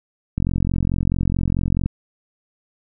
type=click train; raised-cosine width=5 ms; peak=-8 dBFS; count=67; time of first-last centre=0.38-1.86 s; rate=44.6 Hz; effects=none